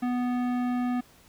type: tone with tanh clipping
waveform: sine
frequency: 246.9 Hz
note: B3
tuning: in tune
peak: -27 dBFS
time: 0.02-1.01 s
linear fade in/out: 10 ms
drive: 16 dB
effects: pink hiss -57 dBFS RMS until 1.28 s